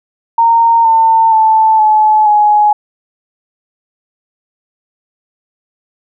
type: tone with pitch steps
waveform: sine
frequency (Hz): 922 / 900.4 / 879.3 / 858.8 / 838.7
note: A#5 / A5 / A5 / A5 / G#5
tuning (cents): -19 / +40 / -1 / -42 / +17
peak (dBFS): -5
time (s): 0.38-2.73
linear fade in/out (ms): 5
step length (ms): 470
effects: none